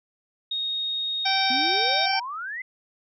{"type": "tone", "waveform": "sine", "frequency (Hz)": 3729, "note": "A#7", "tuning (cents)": 0, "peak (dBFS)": -25, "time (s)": [0.51, 2.06], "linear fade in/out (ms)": 5}
{"type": "harmonic tone", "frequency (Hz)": 775, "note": "G5", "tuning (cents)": -20, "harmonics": [1, 2, 3, 4, 6, 7], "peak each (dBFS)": [-25, -30, -28, -34, -32, -28], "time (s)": [1.25, 2.2], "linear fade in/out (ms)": 10}
{"type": "exponential sweep", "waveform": "sine", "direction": "up", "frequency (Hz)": [241.4, 2093], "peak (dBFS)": -30, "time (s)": [1.5, 2.62], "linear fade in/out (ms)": 5}
{"effects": []}